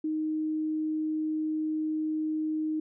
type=tone; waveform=sine; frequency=311.1 Hz; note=D#4; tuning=in tune; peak=-27 dBFS; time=0.04-2.8 s; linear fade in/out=5 ms; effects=none